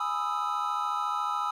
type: chord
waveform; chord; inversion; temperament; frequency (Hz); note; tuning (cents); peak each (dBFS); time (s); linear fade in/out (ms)
triangle; E major seventh; first; equal; 830.6 / 987.8 / 1244.5 / 1318.5; G#5 / B5 / D#6 / E6; 0 / 0 / 0 / 0; -33 / -33 / -30 / -30; 0-1.51; 5
effects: none